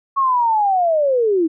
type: linear sweep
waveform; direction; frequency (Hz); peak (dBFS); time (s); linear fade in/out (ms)
sine; down; 1108.7 to 308.3; -13; 0.16-1.48; 20
effects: none